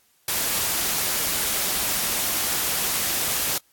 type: noise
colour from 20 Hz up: white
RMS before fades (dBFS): -24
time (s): 0.28-3.58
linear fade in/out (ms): 2
effects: white hiss -62 dBFS RMS until 3.72 s + AAC 64 kbps